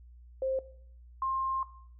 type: tone pair in turn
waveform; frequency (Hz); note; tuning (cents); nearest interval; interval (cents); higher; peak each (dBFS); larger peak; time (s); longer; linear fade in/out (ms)
sine; 528 / 1060.9; C5 / C6; +16 / +24; octave; 1208; second; -28; neither; 0.42-0.59 / 1.22-1.63; second; 2
effects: noise-tail reverb RT60 0.6 s tail -17 dB re dry + added 60 Hz sine -50 dBFS peak until 1.99 s